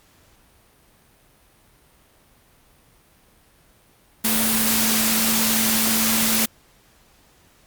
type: tone in noise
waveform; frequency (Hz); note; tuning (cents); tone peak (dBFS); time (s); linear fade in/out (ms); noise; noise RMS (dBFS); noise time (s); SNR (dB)
sine; 222.5; A3; +20; -24; 4.24-6.46; 10; white; -20; 4.24-6.46; -7
effects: pink hiss -56 dBFS RMS until 7.66 s + Opus 48 kbps